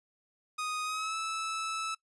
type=tone with pitch glide; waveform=sawtooth; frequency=1244.5 to 1310.2 Hz; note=D#6 to E6; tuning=0 to -11 cents; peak=-29 dBFS; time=0.58-1.95 s; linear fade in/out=10 ms; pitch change=+89 cents; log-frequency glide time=0.84-1.16 s; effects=noise-tail reverb RT60 0.1 s tail -20 dB re dry + resampled to 24000 Hz